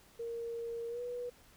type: tone with pitch glide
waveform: sine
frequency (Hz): 465.4 to 487.7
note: A#4 to B4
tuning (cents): -3 to -22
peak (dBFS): -37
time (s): 0.19-1.3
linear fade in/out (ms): 10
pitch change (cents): +81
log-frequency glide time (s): 0.89-1.01
effects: pink hiss -62 dBFS RMS until 1.56 s